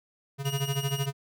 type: tone with tremolo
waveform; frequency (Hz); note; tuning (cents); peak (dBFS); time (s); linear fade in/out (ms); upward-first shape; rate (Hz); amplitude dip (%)
square; 138.59; C#3; 0; -25; 0.38-1.13; 50; sine; 13; 85
type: tone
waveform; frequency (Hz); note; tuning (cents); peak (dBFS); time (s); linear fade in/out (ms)
sawtooth; 2871; F7; +47; -32; 0.45-1.06; 5
effects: none